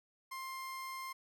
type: tone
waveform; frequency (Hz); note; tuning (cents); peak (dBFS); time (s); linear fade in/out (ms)
30% pulse; 1055; C6; +14; -39; 0.31-1.13; 10
effects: none